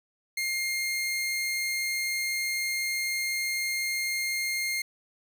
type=tone; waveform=sawtooth; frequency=2122 Hz; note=C7; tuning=24 cents sharp; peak=-24 dBFS; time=0.37-4.82 s; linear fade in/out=5 ms; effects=none